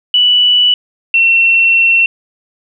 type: tone pair in turn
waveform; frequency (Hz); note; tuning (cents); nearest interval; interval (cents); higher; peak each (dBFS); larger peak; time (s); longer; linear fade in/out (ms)
sine; 2960 / 2711; F#7 / E7; 0 / +48; major second; 152; first; -6; neither; 0.14-0.74 / 1.14-2.06; second; 2
effects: none